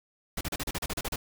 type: noise bursts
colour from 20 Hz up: pink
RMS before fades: -32 dBFS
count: 11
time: 0.37-1.16 s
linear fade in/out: 5 ms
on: 40 ms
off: 35 ms
effects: none